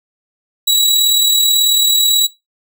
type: tone with amplitude modulation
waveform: sawtooth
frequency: 3897 Hz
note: B7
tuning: 24 cents flat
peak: -5 dBFS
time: 0.67-2.27 s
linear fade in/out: 10 ms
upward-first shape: sine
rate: 38.3 Hz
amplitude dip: 35%
effects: noise-tail reverb RT60 0.2 s tail -17 dB re dry